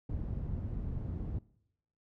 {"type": "low-pass noise", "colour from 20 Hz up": "white", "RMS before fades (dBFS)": -37, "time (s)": [0.09, 1.39], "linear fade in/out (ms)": 5, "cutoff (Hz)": 120, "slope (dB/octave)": 12, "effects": ["noise-tail reverb RT60 0.8 s tail -22 dB re dry"]}